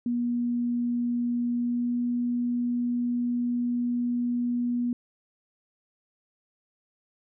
sine tone with pitch glide, 240.4 to 242.1 Hz, B3 to B3, -46 to -34 cents, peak -24 dBFS, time 0.06-4.93 s, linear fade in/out 2 ms, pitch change +12 cents, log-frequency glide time 1.57-1.98 s, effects none

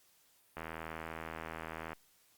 click train, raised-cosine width 0.5 ms, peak -26 dBFS, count 111, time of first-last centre 0.57-1.931 s, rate 80.8 Hz, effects white hiss -68 dBFS RMS until 2.37 s + Opus 48 kbps

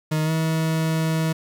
40% pulse tone with pitch glide, 155.56 to 160.4 Hz, D#3 to E3, 0 to -47 cents, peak -19 dBFS, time 0.11-1.33 s, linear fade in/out 10 ms, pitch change +53 cents, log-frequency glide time 0.24-0.31 s, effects 9-bit

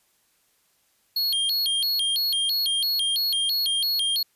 square tone with vibrato, 3729 Hz, A#7, in tune, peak -22 dBFS, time 1.16-4.23 s, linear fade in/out 5 ms, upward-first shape square, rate 3 Hz, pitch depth 260 cents each way, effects white hiss -66 dBFS RMS until 4.35 s + resampled to 32000 Hz

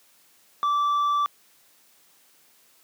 sine tone with tanh clipping, 1164 Hz, D6, 16 cents flat, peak -21 dBFS, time 0.63-1.26 s, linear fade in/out 0 ms, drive 4 dB, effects white hiss -59 dBFS RMS until 2.83 s + high-pass 150 Hz 12 dB/octave

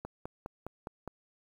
click train, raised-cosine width 1 ms, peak -25 dBFS, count 6, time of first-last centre 0.05-1.077 s, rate 4.87 Hz, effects 9-bit

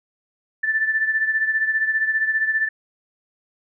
sine beating tone pair, 1760 / 1775 Hz, A6 / A6, 0 / +15 cents, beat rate 15 Hz, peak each -19 / -25 dBFS, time 0.63-2.69 s, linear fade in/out 10 ms, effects none

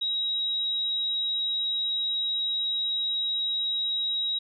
sine tone, 3827 Hz, A#7, 45 cents sharp, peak -25 dBFS, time 0.01-4.39 s, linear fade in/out 10 ms, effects none

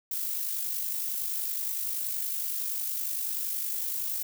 violet noise with amplitude modulation, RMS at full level -30 dBFS, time 0.11-4.23 s, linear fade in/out 5 ms, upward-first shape sine, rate 50.7 Hz, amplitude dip 40%, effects none

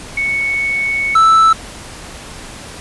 sine / triangle tone pair in turn, 2217 / 1318.2 Hz, C#7 / E6, 0 / 0 cents, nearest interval major sixth, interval 900 cents, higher first, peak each -14 / -4 dBFS, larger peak second, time 0.17-1.15 / 1.15-1.53 s, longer first, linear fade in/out 5 ms, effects pink hiss -32 dBFS RMS until 2.8 s + resampled to 24000 Hz

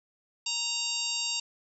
harmonic tone, 930 Hz, A#5, 4 cents flat, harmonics 1 / 3 / 4 / 5 / 6 / 7 / 8, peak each -46 / -34 / -37 / -34 / -39 / -43 / -35 dBFS, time 0.46-1.4 s, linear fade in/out 5 ms, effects none

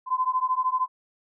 sine beating tone pair, 1017 / 1030 Hz, C6 / C6, -50 / -28 cents, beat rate 13 Hz, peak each -25 dBFS, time 0.06-0.88 s, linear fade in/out 50 ms, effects none

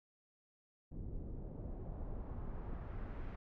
brown noise with low-pass filter sweep, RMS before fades -44 dBFS, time 0.91-3.36 s, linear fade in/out 10 ms, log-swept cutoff 350 to 2100 Hz, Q 1.1, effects none

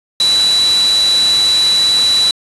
sine tone in noise, 3951 Hz, B7, in tune, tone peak -9 dBFS, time 0.2-2.31 s, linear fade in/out 2 ms, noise white, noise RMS -20 dBFS, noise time 0.2-2.31 s, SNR +8 dB, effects resampled to 24000 Hz

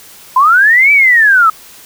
sine linear two-way sweep, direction up then down, 987.8 to 2329 to 1255 Hz, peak -4 dBFS, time 0.36-1.5 s, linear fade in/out 5 ms, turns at 0.92 s, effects white hiss -37 dBFS RMS until 1.85 s

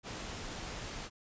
pink noise, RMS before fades -42 dBFS, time 0.03-1.1 s, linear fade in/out 50 ms, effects resampled to 16000 Hz

